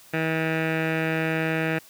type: tone with low-pass filter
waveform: 15% pulse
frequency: 160.6 Hz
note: E3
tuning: 45 cents flat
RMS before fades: -25 dBFS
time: 0.13-1.79 s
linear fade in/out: 10 ms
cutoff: 2200 Hz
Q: 5.3
effects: white hiss -51 dBFS RMS until 1.89 s + high-pass 60 Hz 12 dB/octave